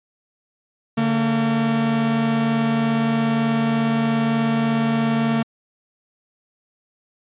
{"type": "tone pair together", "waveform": "45% pulse", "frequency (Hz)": [144.33, 227.6], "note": ["D3", "A#3"], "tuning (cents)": [-30, -41], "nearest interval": "minor sixth", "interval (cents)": 789, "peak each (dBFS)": [-25, -18], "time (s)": [0.97, 5.43], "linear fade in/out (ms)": 10, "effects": ["resampled to 8000 Hz"]}